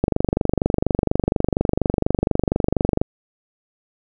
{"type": "click train", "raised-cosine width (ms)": 2, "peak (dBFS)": -3, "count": 73, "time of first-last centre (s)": [0.04, 3.015], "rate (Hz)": 24.2, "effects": []}